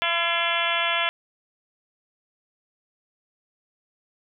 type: harmonic tone with a mistuned harmonic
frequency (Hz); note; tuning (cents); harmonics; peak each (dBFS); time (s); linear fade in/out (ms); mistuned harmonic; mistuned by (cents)
338.4; E4; +45; 2 / 3 / 4 / 5 / 6 / 7 / 8 / 9 / 10; -30 / -30 / -30 / -30 / -30 / -30 / -30 / -30 / -30; 0.02-1.09; 0; 6; +52
effects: none